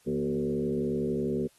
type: tone with frequency modulation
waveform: sine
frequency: 311.1 Hz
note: D#4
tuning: in tune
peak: -26 dBFS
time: 0.06-1.48 s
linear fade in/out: 20 ms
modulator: 71 Hz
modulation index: 2.1
effects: white hiss -63 dBFS RMS until 1.58 s + AAC 32 kbps